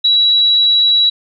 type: tone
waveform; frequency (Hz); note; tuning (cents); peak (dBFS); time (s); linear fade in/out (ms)
sine; 3904; B7; -21; -8; 0.04-1.1; 10
effects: none